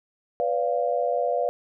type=chord; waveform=sine; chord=B diminished; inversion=none; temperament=equal with one note detuned; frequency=493.9 / 573.9 / 698.5 Hz; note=B4 / D5 / F5; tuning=0 / -40 / 0 cents; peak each=-26 dBFS; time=0.4-1.49 s; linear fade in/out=0 ms; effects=none